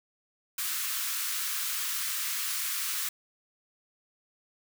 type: high-pass noise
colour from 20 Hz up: white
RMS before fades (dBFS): -32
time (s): 0.58-3.09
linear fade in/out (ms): 5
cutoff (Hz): 1100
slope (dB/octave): 48
effects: none